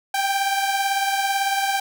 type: beating tone pair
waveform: sawtooth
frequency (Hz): 784 / 802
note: G5 / G5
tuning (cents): 0 / +39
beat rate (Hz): 18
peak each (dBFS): -17 / -23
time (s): 0.14-1.8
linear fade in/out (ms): 5
effects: none